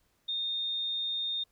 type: tone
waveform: sine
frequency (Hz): 3660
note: A#7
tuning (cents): -32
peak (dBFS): -30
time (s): 0.28-1.44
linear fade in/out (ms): 10
effects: pink hiss -72 dBFS RMS until 1.51 s